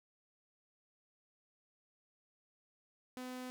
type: tone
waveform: sawtooth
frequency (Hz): 253.1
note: B3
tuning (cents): +43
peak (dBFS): -39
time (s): 3.17-3.5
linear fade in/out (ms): 0
effects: none